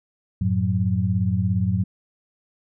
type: tone cluster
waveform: sine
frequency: 93.1 / 110.3 / 184.3 Hz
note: F#2 / A2 / F#3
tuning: +11 / +5 / -7 cents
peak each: -23 dBFS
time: 0.41-1.84 s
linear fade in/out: 5 ms
effects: none